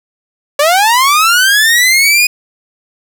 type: linear sweep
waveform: sawtooth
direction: up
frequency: 560 to 2489 Hz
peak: -3 dBFS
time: 0.59-2.27 s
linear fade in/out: 5 ms
effects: none